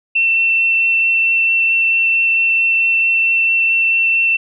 sine tone with vibrato, 2693 Hz, E7, 36 cents sharp, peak -11 dBFS, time 0.15-4.37 s, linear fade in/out 10 ms, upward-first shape triangle, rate 4.5 Hz, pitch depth 8 cents each way, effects none

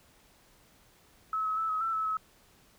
sine tone with pitch steps, 1294 / 1282 / 1313 / 1274 / 1335 / 1302 / 1287 Hz, E6 / E6 / E6 / D#6 / E6 / E6 / E6, -32 / -49 / -7 / +41 / +22 / -22 / -42 cents, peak -28 dBFS, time 1.33-2.17 s, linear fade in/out 2 ms, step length 120 ms, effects pink hiss -62 dBFS RMS until 2.78 s

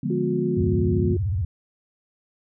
sine chord, D diminished seventh, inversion none, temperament equal, 146.83 / 174.61 / 207.7 / 246.9 Hz, D3 / F3 / Ab3 / Cb4, 0 / 0 / 0 / 0 cents, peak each -28 dBFS, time 0.03-1.15 s, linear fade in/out 5 ms
sine tone with pitch glide, 361.1 to 357.4 Hz, F#4 to F4, -42 to +40 cents, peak -24 dBFS, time 0.1-1.17 s, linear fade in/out 5 ms, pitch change -18 cents, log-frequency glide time 0.59-1.03 s
sine tone with vibrato, 93.3 Hz, F#2, 15 cents sharp, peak -21 dBFS, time 0.57-1.45 s, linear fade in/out 5 ms, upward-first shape square, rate 16 Hz, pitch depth 230 cents each way
effects none

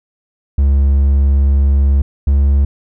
triangle tone pair in turn, 69.3 / 69.78 Hz, C#2 / C#2, 0 / +12 cents, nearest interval unison, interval 12 cents, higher second, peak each -6 dBFS, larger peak neither, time 0.58-2.02 / 2.27-2.65 s, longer first, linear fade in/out 5 ms, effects none

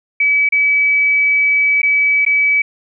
sine tone with dropouts, 2288 Hz, D7, 46 cents flat, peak -10 dBFS, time 0.2-2.62 s, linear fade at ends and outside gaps 5 ms, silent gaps 0.49-0.522 / 1.818-1.83 / 2.251-2.263 s, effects none

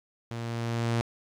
sawtooth tone with level ramp, 116.54 Hz, A#2, in tune, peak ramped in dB -30 to -20 dBFS, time 0.31-1.01 s, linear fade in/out 0 ms, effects low-pass 7000 Hz 12 dB/octave + 10-bit

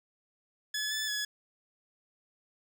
15% pulse tone with pitch steps, 1709 / 1740 / 1692 Hz, G#6 / A6 / G#6, +49 / -20 / +32 cents, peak -25 dBFS, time 0.74-1.25 s, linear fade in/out 5 ms, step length 170 ms, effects none

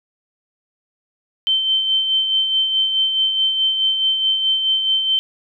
sine tone with tremolo, 3099 Hz, G7, 21 cents flat, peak -13 dBFS, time 1.47-5.19 s, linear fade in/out 0 ms, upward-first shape sine, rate 4.7 Hz, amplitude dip 45%, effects none

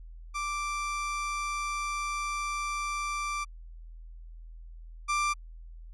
30% pulse tone pair in turn, 1174.7 / 1180.8 Hz, D6 / D6, 0 / +9 cents, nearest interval unison, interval 9 cents, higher second, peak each -28 / -23 dBFS, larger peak second, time 0.34-3.45 / 5.08-5.34 s, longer first, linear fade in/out 20 ms, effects added 41 Hz sine -43 dBFS peak until 5.93 s + resampled to 22050 Hz

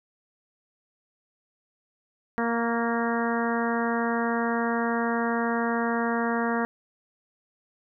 harmonic tone with a mistuned harmonic, 233.1 Hz, A#3, in tune, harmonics 1 / 2 / 3 / 4 / 5 / 6 / 7 / 8, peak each -27 / -30 / -32 / -33 / -34 / -35 / -35 / -36 dBFS, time 2.38-6.65 s, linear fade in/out 0 ms, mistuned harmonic 5, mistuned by -24 cents, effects none

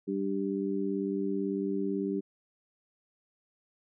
harmonic tone, 98 Hz, G2, in tune, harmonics 2 / 3 / 4, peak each -33 / -33 / -33 dBFS, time 0.07-2.21 s, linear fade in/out 20 ms, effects none

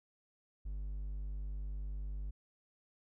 triangle tone, 50 Hz, G1, 35 cents sharp, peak -36 dBFS, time 0.65-2.31 s, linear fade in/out 10 ms, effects none

